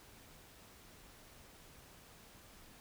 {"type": "silence", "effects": ["pink hiss -59 dBFS RMS until 2.8 s"]}